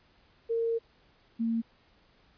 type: tone pair in turn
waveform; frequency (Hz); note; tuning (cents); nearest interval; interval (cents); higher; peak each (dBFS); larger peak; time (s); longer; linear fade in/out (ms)
sine; 459.1 / 228.4; A#4 / A#3; -26 / -35; octave; 1209; first; -26; neither; 0.49-0.79 / 1.39-1.62; first; 20
effects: pink hiss -64 dBFS RMS until 2.37 s + resampled to 11025 Hz